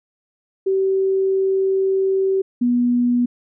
sine tone pair in turn, 384.4 / 243.4 Hz, G4 / B3, -34 / -25 cents, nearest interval minor sixth, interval 791 cents, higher first, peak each -15 / -14 dBFS, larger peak second, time 0.66-2.42 / 2.61-3.26 s, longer first, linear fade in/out 10 ms, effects none

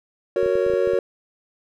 triangle chord, F# major, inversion none, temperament just, 370 / 462.5 / 555 Hz, F#4 / A#4 / C#5, 0 / -14 / +2 cents, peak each -20 dBFS, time 0.36-0.99 s, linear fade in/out 2 ms
clicks, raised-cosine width 3 ms, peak -24 dBFS, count 8, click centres 0.43 / 0.461 / 0.555 / 0.665 / 0.7 / 0.736 / 0.874 / 0.935 s
effects none

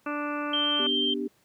harmonic tone, 293.7 Hz, D4, in tune, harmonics 1 / 2 / 3 / 4 / 5 / 6 / 7 / 8 / 9, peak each -32 / -36 / -41 / -34 / -37 / -48 / -50 / -46 / -42 dBFS, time 0.06-0.87 s, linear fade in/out 5 ms
sine tone, 3146 Hz, G7, 6 cents sharp, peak -24 dBFS, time 0.53-1.14 s, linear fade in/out 5 ms
sine chord, G major, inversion first, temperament equal, 246.9 / 293.7 / 392 Hz, B3 / D4 / G4, 0 / 0 / 0 cents, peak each -32 dBFS, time 0.79-1.28 s, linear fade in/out 10 ms
effects pink hiss -65 dBFS RMS until 1.44 s + high-pass 100 Hz 12 dB/octave

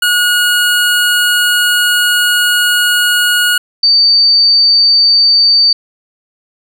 25% pulse / sine tone pair in turn, 1448 / 4597 Hz, F#6 / D8, -38 / -38 cents, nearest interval octave + minor sixth, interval 2000 cents, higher second, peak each -5 dBFS, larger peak neither, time 0.02-3.58 / 3.83-5.73 s, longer first, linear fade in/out 5 ms, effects none

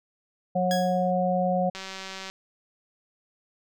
harmonic tone, 182 Hz, F#3, 28 cents flat, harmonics 1 / 3 / 4, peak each -26 / -26 / -26 dBFS, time 0.55-1.7 s, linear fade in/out 10 ms
15% pulse tone with exponential decay, 1661.2 Hz, G#6, in tune, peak -20 dBFS, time 0.71-1.11 s, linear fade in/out 1 ms, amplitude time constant 85 ms
click train, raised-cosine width 0.2 ms, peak -20 dBFS, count 106, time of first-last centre 1.75-2.3 s, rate 191 Hz
effects none

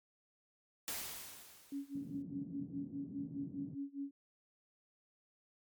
white noise with exponential decay, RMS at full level -39 dBFS, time 0.88-2.22 s, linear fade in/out 0 ms, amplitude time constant 290 ms
sine tone with tremolo, 279.5 Hz, C#4, 14 cents sharp, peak -37 dBFS, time 1.72-4.11 s, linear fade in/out 2 ms, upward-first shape sine, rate 4.9 Hz, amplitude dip 95%
white band-pass noise, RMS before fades -49 dBFS, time 1.95-3.75 s, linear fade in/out 5 ms, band 130 to 230 Hz, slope 24 dB/octave
effects MP3 96 kbps

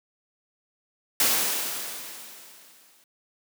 white noise with exponential decay, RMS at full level -20 dBFS, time 1.2-3.04 s, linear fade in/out 2 ms, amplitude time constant 400 ms, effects high-pass 200 Hz 12 dB/octave

